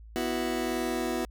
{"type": "chord", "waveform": "30% pulse", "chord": "B suspended fourth", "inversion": "none", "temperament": "just", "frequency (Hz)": [246.9, 329.3, 370.4], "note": ["B3", "E4", "F#4"], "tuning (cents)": [0, -2, 2], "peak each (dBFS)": -30, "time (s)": [0.16, 1.25], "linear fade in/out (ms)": 0, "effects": ["added 55 Hz sine -45 dBFS peak until 1.3 s"]}